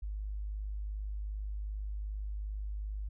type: tone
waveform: sine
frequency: 51.3 Hz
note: G#1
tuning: 21 cents flat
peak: -35 dBFS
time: 0.02-3.09 s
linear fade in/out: 10 ms
effects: none